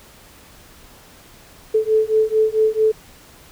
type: beating tone pair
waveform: sine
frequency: 434.1 / 438.6 Hz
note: A4 / A4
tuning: -23 / -6 cents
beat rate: 4.5 Hz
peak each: -17 dBFS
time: 1.74-2.92 s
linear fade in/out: 10 ms
effects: pink hiss -46 dBFS RMS until 3.51 s